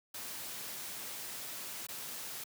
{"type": "noise with dropouts", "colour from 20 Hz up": "white", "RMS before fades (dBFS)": -43, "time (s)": [0.14, 2.44], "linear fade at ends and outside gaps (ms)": 5, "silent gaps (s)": [1.869, 1.886], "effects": ["high-pass 100 Hz 12 dB/octave"]}